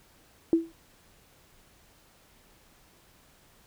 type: tone with exponential decay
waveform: sine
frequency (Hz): 330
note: E4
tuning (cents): +2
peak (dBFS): -15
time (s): 0.53-0.72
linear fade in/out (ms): 1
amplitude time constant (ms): 41
effects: pink hiss -60 dBFS RMS until 3.66 s